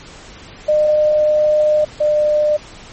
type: tone pair in turn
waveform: sine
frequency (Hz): 606 / 600.8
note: D#5 / D5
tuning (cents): -46 / +39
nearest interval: unison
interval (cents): 15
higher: first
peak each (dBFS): -10 / -11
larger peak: first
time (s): 0.68-1.85 / 2-2.57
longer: first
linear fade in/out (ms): 10
effects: pink hiss -38 dBFS RMS until 2.92 s + MP3 32 kbps